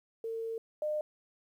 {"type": "tone pair in turn", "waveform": "sine", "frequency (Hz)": [452.8, 606], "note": ["A4", "D#5"], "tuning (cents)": [50, -46], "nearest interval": "perfect fourth", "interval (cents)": 504, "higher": "second", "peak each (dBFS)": [-34, -30], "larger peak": "second", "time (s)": [[0.24, 0.58], [0.82, 1.01]], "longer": "first", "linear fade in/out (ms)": 2, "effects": ["11-bit"]}